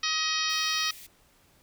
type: harmonic tone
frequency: 631 Hz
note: D#5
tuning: 24 cents sharp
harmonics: 2 / 3 / 4 / 5 / 6 / 7 / 8 / 9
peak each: -34 / -34 / -34 / -34 / -34 / -34 / -34 / -34 dBFS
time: 0.03-0.91 s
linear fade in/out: 5 ms
type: high-pass noise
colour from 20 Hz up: white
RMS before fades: -47 dBFS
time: 0.49-1.07 s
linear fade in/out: 10 ms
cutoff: 1800 Hz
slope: 96 dB/octave
effects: pink hiss -62 dBFS RMS until 1.62 s

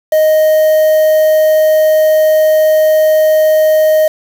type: tone with quantisation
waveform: triangle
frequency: 622.3 Hz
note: D#5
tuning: in tune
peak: -4 dBFS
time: 0.12-4.08 s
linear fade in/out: 5 ms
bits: 4
effects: none

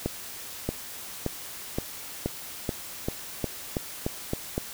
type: accelerating click train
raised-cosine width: 2 ms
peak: -13 dBFS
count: 12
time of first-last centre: 0.06-4.579 s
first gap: 630 ms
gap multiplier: 0.91
effects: white hiss -40 dBFS RMS until 4.73 s

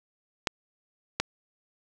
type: clicks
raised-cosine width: 0.2 ms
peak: -7 dBFS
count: 2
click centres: 0.472 / 1.2 s
effects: none

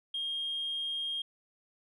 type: tone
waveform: sine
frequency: 3230 Hz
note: G#7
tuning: 49 cents flat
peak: -31 dBFS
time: 0.14-1.22 s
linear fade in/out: 5 ms
effects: tanh soft clip ceiling -28 dBFS

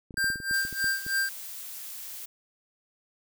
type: clicks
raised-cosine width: 3 ms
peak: -29 dBFS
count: 12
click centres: 0.108 / 0.142 / 0.179 / 0.243 / 0.302 / 0.358 / 0.402 / 0.511 / 0.651 / 0.727 / 0.843 / 1.065 s
type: tone with tremolo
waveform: square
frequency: 1575 Hz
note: G6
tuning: 8 cents sharp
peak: -24 dBFS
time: 0.17-1.29 s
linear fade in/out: 2 ms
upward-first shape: sine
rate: 3.2 Hz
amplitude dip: 85%
type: noise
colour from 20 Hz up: blue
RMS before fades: -40 dBFS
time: 0.53-2.26 s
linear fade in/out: 10 ms
effects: none

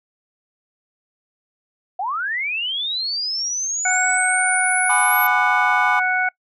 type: linear sweep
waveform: sine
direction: up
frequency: 698.5 to 11760 Hz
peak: -21 dBFS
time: 1.99-5.27 s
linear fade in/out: 5 ms
type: harmonic tone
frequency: 739 Hz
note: F#5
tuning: 2 cents flat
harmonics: 1 / 2 / 3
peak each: -22 / -19 / -23 dBFS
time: 3.85-6.29 s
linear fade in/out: 5 ms
type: chord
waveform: triangle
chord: G# diminished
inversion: none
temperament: just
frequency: 830.6 / 996.7 / 1196.1 Hz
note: G#5 / B5 / D6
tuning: 0 / +16 / +31 cents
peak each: -21 dBFS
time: 4.89-6 s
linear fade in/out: 10 ms
effects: noise-tail reverb RT60 0.1 s tail -24 dB re dry

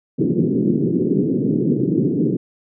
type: band-pass noise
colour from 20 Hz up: white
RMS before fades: -18 dBFS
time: 0.18-2.37 s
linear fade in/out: 10 ms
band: 130 to 390 Hz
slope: 48 dB/octave
effects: none

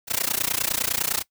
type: noise with amplitude modulation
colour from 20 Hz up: white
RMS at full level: -21 dBFS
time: 0.07-1.24 s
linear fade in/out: 50 ms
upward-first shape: sine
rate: 29.9 Hz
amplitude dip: 100%
effects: noise-tail reverb RT60 0.1 s tail -21 dB re dry

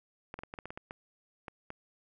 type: clicks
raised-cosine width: 0.5 ms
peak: -26 dBFS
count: 11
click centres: 0.341 / 0.39 / 0.435 / 0.539 / 0.588 / 0.656 / 0.705 / 0.775 / 0.909 / 1.482 / 1.704 s
effects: none

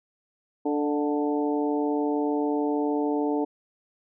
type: harmonic tone with a mistuned harmonic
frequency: 146.83 Hz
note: D3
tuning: in tune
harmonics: 2 / 3 / 4 / 5 / 6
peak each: -25 / -28 / -35 / -34 / -34 dBFS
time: 0.65-3.45 s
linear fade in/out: 10 ms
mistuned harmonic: 4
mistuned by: +33 cents
effects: none

